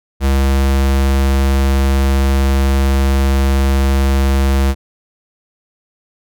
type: tone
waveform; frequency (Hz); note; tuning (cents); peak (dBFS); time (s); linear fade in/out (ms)
square; 67.8; C#2; -38; -11; 0.2-4.75; 50
effects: none